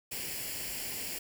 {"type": "noise with comb filter", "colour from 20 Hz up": "white", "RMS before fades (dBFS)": -38, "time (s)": [0.11, 1.19], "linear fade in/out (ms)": 10, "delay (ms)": 0.4, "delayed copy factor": 0.65, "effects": []}